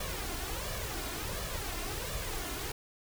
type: noise with flanger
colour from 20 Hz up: pink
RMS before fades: -37 dBFS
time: 0-2.72 s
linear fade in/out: 5 ms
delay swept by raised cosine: 1.7 to 2.9 ms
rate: 1.4 Hz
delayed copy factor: +0.6
effects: none